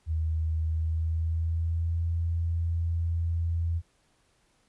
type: tone with pitch glide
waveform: sine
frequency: 79.7 to 83.76 Hz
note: D#2 to E2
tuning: +42 to +28 cents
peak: -25 dBFS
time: 0.06-3.82 s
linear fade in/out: 50 ms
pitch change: +86 cents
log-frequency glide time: 0.65-2.04 s
effects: pink hiss -68 dBFS RMS until 4.68 s + resampled to 24000 Hz